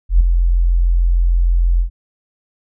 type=tone with ADSR envelope; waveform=sine; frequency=43.25 Hz; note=F1; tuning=16 cents flat; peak=-4 dBFS; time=0.09-1.9 s; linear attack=110 ms; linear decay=11 ms; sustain=-6 dB; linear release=100 ms; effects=none